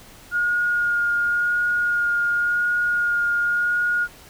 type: tone with vibrato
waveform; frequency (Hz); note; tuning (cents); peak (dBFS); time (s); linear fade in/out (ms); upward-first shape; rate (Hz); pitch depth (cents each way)
sine; 1428; F6; +38; -18; 0.31-4.08; 50; sine; 0.92; 12
effects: pink hiss -46 dBFS RMS until 4.29 s